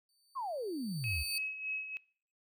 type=tone with exponential growth; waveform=sawtooth; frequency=4567 Hz; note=D8; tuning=49 cents flat; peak=-31 dBFS; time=0.09-1.38 s; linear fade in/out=1 ms; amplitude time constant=280 ms
type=exponential sweep; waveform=sine; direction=down; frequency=1142 to 65.41 Hz; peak=-35 dBFS; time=0.35-1.24 s; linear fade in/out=20 ms
type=tone with tremolo; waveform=sine; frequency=2563 Hz; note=E7; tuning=49 cents flat; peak=-34 dBFS; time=1.04-1.97 s; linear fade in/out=0 ms; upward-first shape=sine; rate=3.3 Hz; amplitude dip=65%
effects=noise-tail reverb RT60 0.5 s tail -23 dB re dry